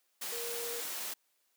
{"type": "tone in noise", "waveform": "sine", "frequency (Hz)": 471.4, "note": "A#4", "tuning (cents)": 19, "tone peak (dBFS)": -40, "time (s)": [0.32, 0.81], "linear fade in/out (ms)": 10, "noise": "white", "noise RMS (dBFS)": -39, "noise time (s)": [0.21, 1.14], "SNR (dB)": -4, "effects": ["white hiss -75 dBFS RMS until 1.56 s", "high-pass 300 Hz 12 dB/octave"]}